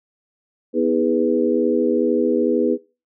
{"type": "harmonic tone with a mistuned harmonic", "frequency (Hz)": 82.2, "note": "E2", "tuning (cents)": -4, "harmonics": [3, 4, 5, 6], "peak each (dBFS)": [-21, -21, -21, -21], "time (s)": [0.73, 2.78], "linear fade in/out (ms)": 50, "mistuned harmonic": 4, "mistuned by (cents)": -46, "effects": ["noise-tail reverb RT60 0.3 s tail -20 dB re dry"]}